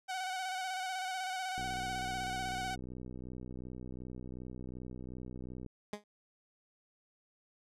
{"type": "tone with vibrato", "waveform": "sawtooth", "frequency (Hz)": 748, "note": "F#5", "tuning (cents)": 19, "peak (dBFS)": -32, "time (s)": [0.08, 2.76], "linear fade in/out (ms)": 20, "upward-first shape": "square", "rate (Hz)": 16, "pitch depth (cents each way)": 31}
{"type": "click train", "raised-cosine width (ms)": 3, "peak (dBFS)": -33, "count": 257, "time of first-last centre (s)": [1.58, 5.663], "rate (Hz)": 62.7}
{"type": "tone with exponential decay", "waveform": "15% pulse", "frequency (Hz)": 207.7, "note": "G#3", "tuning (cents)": 0, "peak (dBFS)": -29, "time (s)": [5.93, 6.04], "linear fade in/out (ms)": 2, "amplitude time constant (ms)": 23}
{"effects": ["low-pass 9000 Hz 12 dB/octave"]}